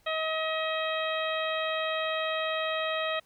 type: harmonic tone with a mistuned harmonic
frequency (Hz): 635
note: D#5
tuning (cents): +35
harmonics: 1 / 2 / 3 / 4 / 5 / 6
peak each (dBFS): -31 / -34 / -36 / -37 / -38 / -39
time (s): 0.06-3.2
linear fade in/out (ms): 10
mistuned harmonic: 5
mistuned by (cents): +15
effects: pink hiss -65 dBFS RMS until 3.25 s